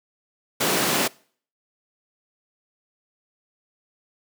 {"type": "high-pass noise", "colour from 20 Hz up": "pink", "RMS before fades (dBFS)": -22, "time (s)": [0.6, 1.08], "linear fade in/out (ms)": 10, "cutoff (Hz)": 170, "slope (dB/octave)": 24, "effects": ["noise-tail reverb RT60 0.5 s tail -24 dB re dry"]}